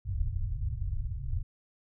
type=low-pass noise; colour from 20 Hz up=pink; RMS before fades=-32 dBFS; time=0.05-1.43 s; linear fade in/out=10 ms; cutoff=120 Hz; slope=48 dB/octave; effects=none